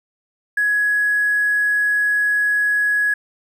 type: tone with hard clipping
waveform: triangle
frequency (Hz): 1675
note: G#6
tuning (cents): +14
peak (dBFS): -15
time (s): 0.57-3.14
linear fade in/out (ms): 5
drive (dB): 3
effects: none